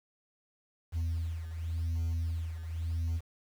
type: beating tone pair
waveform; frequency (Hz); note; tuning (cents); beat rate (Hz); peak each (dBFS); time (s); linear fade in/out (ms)
sine; 82.41 / 83.3; E2 / E2; 0 / +19; 0.89; -30 / -35; 0.92-3.21; 50
effects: tanh soft clip ceiling -28 dBFS + 9-bit